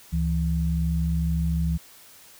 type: tone pair together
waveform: sine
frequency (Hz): 71 / 164.72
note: C#2 / E3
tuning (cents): +42 / -1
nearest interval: octave + minor third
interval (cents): 1457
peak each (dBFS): -24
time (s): 0.12-1.78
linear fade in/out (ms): 20
effects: white hiss -50 dBFS RMS until 2.39 s